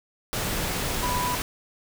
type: tone in noise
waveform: sine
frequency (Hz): 987.8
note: B5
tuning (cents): 0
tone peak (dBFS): -26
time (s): 1.03-1.35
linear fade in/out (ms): 0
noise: pink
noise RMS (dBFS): -28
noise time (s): 0.33-1.42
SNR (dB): -1
effects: none